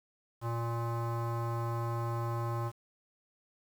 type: tone with low-pass filter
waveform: square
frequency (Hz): 116.7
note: A#2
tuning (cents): +2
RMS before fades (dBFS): -34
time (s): 0.41-2.72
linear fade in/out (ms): 50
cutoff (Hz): 1100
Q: 3.5
effects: 9-bit